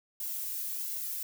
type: noise with flanger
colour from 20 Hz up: violet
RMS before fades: -36 dBFS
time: 0.2-1.23 s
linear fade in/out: 2 ms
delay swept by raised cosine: 1.6 to 2.25 ms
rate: 1.4 Hz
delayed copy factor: -0.55
effects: none